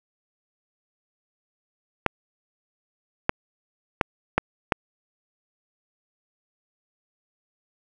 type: clicks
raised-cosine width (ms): 0.5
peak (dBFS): -3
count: 5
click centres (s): 2.063 / 3.294 / 4.012 / 4.38 / 4.722
effects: none